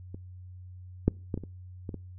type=clicks; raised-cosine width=3 ms; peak=-28 / -8 / -17 / -22 / -26 / -23 / -23 dBFS; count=7; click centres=0.145 / 1.08 / 1.342 / 1.376 / 1.437 / 1.892 / 1.943 s; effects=noise-tail reverb RT60 0.4 s tail -26 dB re dry + added 91 Hz sine -43 dBFS peak until 2.18 s